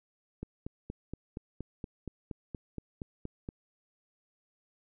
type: click train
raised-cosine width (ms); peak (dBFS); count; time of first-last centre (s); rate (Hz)
3; -25; 14; 0.43-3.489; 4.25
effects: none